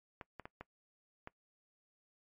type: clicks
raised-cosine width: 0.5 ms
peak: -30 dBFS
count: 5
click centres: 0.212 / 0.397 / 0.455 / 0.61 / 1.274 s
effects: noise-tail reverb RT60 0.1 s tail -21 dB re dry + MP3 48 kbps